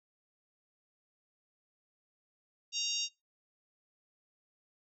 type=harmonic tone; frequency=932.3 Hz; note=A#5; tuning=in tune; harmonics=3 / 4 / 5 / 6 / 7 / 8; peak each=-38 / -37 / -40 / -38 / -40 / -48 dBFS; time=2.72-3.09 s; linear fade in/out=50 ms; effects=noise-tail reverb RT60 0.2 s tail -22 dB re dry

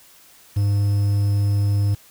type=tone with quantisation; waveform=triangle; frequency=101.4 Hz; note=G#2; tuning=41 cents flat; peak=-14 dBFS; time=0.56-1.95 s; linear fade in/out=10 ms; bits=7; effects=white hiss -50 dBFS RMS until 2.1 s

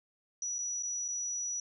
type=tone with dropouts; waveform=sine; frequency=5870 Hz; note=F#8; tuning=15 cents flat; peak=-33 dBFS; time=0.42-1.6 s; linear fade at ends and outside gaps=2 ms; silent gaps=0.584-0.588 / 0.826-0.832 / 1.081-1.085 s; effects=none

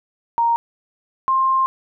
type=tone pair in turn; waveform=sine; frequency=932.3 / 1057.1 Hz; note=A#5 / C6; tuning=0 / +17 cents; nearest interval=major second; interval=217 cents; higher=second; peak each=-14 dBFS; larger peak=neither; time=0.38-0.56 / 1.28-1.66 s; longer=second; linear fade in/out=0 ms; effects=none

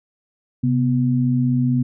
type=tone pair together; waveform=sine; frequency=131.3 / 246.9 Hz; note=C3 / B3; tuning=+6 / 0 cents; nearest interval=major seventh; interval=1094 cents; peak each=-18 dBFS; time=0.63-1.83 s; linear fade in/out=10 ms; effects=none

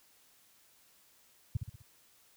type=tone with echo; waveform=sine; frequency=106.6 Hz; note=G#2; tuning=46 cents sharp; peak=-26 dBFS; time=1.55-1.57 s; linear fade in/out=5 ms; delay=63 ms; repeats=4; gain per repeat=-6 dB; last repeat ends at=1.822 s; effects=white hiss -65 dBFS RMS until 2.36 s

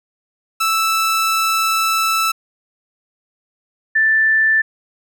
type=tone pair in turn; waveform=sawtooth / sine; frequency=1318.5 / 1765.6 Hz; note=E6 / A6; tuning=0 / +5 cents; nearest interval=perfect fourth; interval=505 cents; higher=second; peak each=-11 dBFS; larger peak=neither; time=0.6-2.32 / 3.95-4.62 s; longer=first; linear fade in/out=10 ms; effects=none

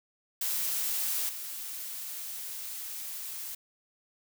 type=noise with level steps; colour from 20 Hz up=blue; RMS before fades=-31 / -39 dBFS; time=0.41-3.55 s; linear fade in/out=5 ms; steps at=1.29 s; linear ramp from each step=2 ms; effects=none

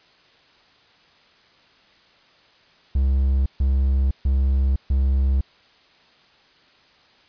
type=tone bursts; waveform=triangle; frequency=67 Hz; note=C2; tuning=42 cents sharp; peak=-14 dBFS; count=4; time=2.95-5.41 s; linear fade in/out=5 ms; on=510 ms; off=140 ms; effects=white hiss -55 dBFS RMS until 7.28 s + resampled to 11025 Hz

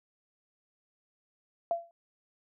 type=tone with exponential decay; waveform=sine; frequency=680 Hz; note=F5; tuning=46 cents flat; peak=-23 dBFS; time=1.71-1.91 s; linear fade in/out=1 ms; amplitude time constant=43 ms; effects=none

